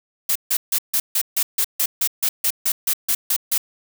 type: noise bursts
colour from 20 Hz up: blue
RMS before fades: -19 dBFS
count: 16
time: 0.29-3.58 s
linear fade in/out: 5 ms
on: 65 ms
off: 150 ms
effects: none